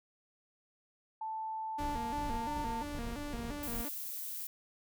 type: tone with pitch glide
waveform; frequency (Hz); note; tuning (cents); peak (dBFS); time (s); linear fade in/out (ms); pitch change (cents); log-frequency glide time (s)
sine; 880 to 899.5; A5 to A5; 0 to +38; -36; 1.21-2.83; 5; +38; 2.29-2.47
type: tone with vibrato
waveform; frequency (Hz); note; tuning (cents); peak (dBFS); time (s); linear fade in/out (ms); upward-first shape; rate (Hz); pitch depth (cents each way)
sawtooth; 261.6; C4; 0; -36; 1.78-3.89; 10; square; 2.9; 190
type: noise with tremolo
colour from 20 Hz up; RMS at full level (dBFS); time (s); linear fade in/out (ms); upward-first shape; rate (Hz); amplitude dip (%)
brown; -41; 1.79-3.83; 20; square; 2.6; 45
type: noise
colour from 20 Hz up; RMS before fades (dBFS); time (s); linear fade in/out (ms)
violet; -41; 3.63-4.47; 2
effects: none